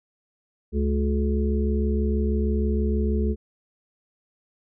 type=harmonic tone with a mistuned harmonic; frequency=71.5 Hz; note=D2; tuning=46 cents flat; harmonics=1 / 3 / 5 / 6; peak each=-22 / -26 / -31 / -30 dBFS; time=0.72-3.36 s; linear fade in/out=50 ms; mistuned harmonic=5; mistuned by=+25 cents; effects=none